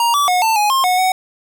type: tone with pitch steps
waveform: square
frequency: 938 / 1152 / 726 / 891 / 835 / 1065 / 731 / 746 Hz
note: A#5 / D6 / F#5 / A5 / G#5 / C6 / F#5 / F#5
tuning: +11 / -34 / -33 / +22 / +9 / +30 / -21 / +14 cents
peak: -13 dBFS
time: 0-1.12 s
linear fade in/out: 2 ms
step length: 140 ms
effects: none